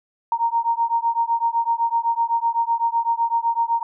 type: beating tone pair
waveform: sine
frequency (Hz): 924 / 931.9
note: A#5 / A#5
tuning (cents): -16 / -1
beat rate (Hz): 7.9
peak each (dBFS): -21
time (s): 0.32-3.83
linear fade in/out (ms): 2
effects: none